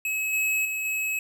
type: tone with level steps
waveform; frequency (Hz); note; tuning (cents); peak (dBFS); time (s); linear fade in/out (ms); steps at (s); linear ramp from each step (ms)
square; 2570; E7; -45; -26 / -23 / -28 / -26; 0.05-1.19; 2; 0.33 / 0.65 / 0.85; 2
effects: none